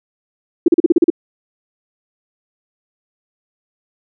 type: tone bursts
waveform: sine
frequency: 338.7 Hz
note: E4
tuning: 47 cents sharp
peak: -5 dBFS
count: 8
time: 0.66-1.102 s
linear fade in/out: 5 ms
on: 22 ms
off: 38 ms
effects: none